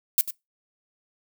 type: noise with echo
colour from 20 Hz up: violet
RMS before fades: -19 dBFS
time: 0.18-0.21 s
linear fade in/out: 0 ms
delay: 96 ms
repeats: 1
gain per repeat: -12 dB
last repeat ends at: 0.306 s
effects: noise-tail reverb RT60 0.2 s tail -22 dB re dry